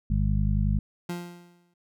harmonic tone, 50.9 Hz, G#1, 34 cents flat, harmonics 1 / 2 / 3 / 4, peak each -24 / -27 / -29 / -30 dBFS, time 0.1-0.79 s, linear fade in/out 5 ms
30% pulse tone with exponential decay, 174.61 Hz, F3, in tune, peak -26 dBFS, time 1.09-1.74 s, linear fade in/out 5 ms, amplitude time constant 140 ms
effects none

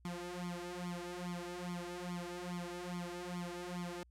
sawtooth tone with flanger, 176.4 Hz, F3, 18 cents sharp, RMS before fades -43 dBFS, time 0.05-4.03 s, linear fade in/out 0 ms, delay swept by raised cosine 0.89 to 3.39 ms, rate 2.4 Hz, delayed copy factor +1, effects added 60 Hz sine -62 dBFS peak until 4.1 s + low-pass 11000 Hz 12 dB/octave

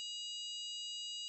harmonic tone with a mistuned harmonic, 960 Hz, B5, 49 cents flat, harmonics 3 / 4 / 5 / 6 / 7 / 8, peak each -43 / -49 / -50 / -60 / -56 / -53 dBFS, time 0-1.28 s, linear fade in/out 0 ms, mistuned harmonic 6, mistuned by +62 cents, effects none

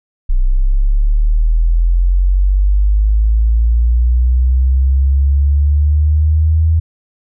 sine linear sweep, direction up, 30.45 to 81.2 Hz, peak -8 dBFS, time 0.29-6.8 s, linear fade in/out 10 ms, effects none

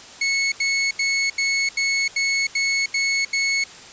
sawtooth tone bursts, 2200 Hz, C#7, 14 cents flat, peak -15 dBFS, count 9, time 0.21-3.64 s, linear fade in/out 5 ms, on 310 ms, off 80 ms, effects white hiss -41 dBFS RMS until 3.92 s + resampled to 16000 Hz

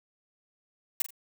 blue noise with echo, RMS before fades -26 dBFS, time 1-1.02 s, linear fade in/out 2 ms, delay 43 ms, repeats 2, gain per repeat -12 dB, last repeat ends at 1.106 s, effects none

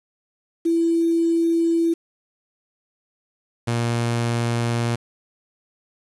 sine / sawtooth tone pair in turn, 333.3 / 117.84 Hz, E4 / A#2, +19 / +19 cents, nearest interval octave + tritone, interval 1800 cents, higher first, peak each -16 dBFS, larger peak neither, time 0.65-1.94 / 3.67-4.96 s, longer neither, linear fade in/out 10 ms, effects resampled to 24000 Hz + 7-bit

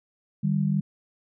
sine tone pair together, 151.71 / 196 Hz, D#3 / G3, -43 / 0 cents, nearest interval major third, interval 443 cents, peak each -24 dBFS, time 0.43-0.81 s, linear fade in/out 10 ms, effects none

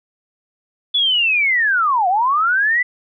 sine linear two-way sweep, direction down then up, 3462 to 698.5 to 2014 Hz, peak -13 dBFS, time 0.94-2.83 s, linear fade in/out 10 ms, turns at 2.08 s, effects none

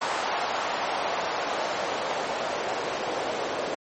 white noise with band-pass filter sweep, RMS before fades -29 dBFS, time 0.01-3.75 s, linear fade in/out 10 ms, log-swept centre 820 to 520 Hz, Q 1.6, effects MP3 32 kbps

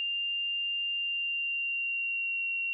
sine tone with pitch glide, 2794 to 2744 Hz, F7 to F7, 0 to -31 cents, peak -29 dBFS, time 0-2.73 s, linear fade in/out 0 ms, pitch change -31 cents, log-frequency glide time 0.92-2.45 s, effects none

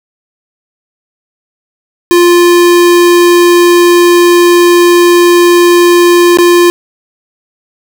square tone with dropouts, 349.2 Hz, F4, in tune, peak -3 dBFS, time 2.11-6.7 s, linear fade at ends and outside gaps 0 ms, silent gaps 6.372-6.386 s, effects none

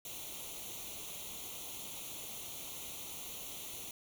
white noise with comb filter, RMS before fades -45 dBFS, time 0.05-3.91 s, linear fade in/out 2 ms, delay 0.3 ms, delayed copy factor +0.8, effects none

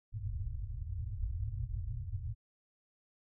white low-pass noise, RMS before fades -38 dBFS, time 0.12-2.35 s, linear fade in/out 50 ms, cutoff 120 Hz, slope 96 dB/octave, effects none

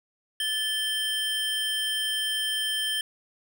square tone pair together, 1742 / 3131 Hz, A6 / G7, -18 / -3 cents, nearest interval minor seventh, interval 1015 cents, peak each -34 / -27 dBFS, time 0.4-3.01 s, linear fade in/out 2 ms, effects none

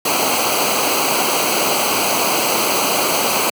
pink noise with comb filter, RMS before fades -17 dBFS, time 0.05-3.5 s, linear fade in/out 5 ms, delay 0.56 ms, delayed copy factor -0.75, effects high-pass 200 Hz 12 dB/octave

